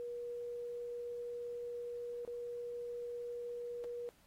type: tone with dropouts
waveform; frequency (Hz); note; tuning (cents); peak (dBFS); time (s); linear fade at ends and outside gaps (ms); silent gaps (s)
sine; 480; B4; -49; -40; 0-4.09; 0; 2.25-2.276 / 3.84-3.844
effects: pink hiss -69 dBFS RMS until 4.26 s + AAC 48 kbps